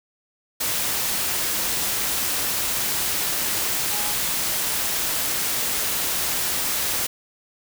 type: tone in noise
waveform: sine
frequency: 830.6 Hz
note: G#5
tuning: in tune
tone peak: -34 dBFS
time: 3.91-4.13 s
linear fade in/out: 10 ms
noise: white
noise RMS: -24 dBFS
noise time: 0.6-7.07 s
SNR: -13 dB
effects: none